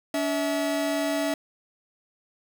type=tone pair together; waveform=45% pulse; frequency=286.1 / 649.2 Hz; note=D4 / E5; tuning=-45 / -27 cents; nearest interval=octave + major second; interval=1418 cents; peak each=-27 dBFS; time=0.14-1.34 s; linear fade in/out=2 ms; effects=none